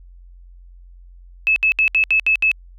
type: tone bursts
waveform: sine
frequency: 2600 Hz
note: E7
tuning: 24 cents flat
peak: -12 dBFS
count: 7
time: 1.47-2.515 s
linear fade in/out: 0 ms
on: 91 ms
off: 68 ms
effects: added 44 Hz sine -40 dBFS peak until 2.78 s